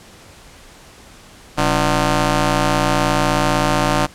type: ring-modulated tone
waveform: 10% pulse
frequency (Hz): 155.56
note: D#3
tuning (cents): 0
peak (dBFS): -3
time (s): 1.57-4.07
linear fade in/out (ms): 20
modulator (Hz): 437
effects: pink hiss -43 dBFS RMS until 4.14 s + low-pass 10000 Hz 12 dB/octave